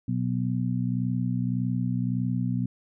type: harmonic tone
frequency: 61.74 Hz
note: B1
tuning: in tune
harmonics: 2 / 3 / 4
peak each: -27 / -29 / -30 dBFS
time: 0.08-2.66 s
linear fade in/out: 5 ms
effects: none